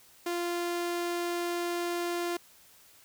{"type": "tone", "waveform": "sawtooth", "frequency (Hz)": 347.2, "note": "F4", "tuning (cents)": -10, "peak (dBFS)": -26, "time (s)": [0.26, 2.37], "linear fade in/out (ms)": 5, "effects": ["white hiss -58 dBFS RMS until 3.04 s"]}